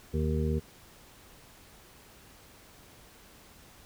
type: harmonic tone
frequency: 77.5 Hz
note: D#2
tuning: 6 cents flat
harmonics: 1 / 2 / 3 / 5 / 6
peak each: -29 / -32 / -34 / -36 / -37 dBFS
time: 0.13-0.6 s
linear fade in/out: 20 ms
effects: pink hiss -55 dBFS RMS until 3.85 s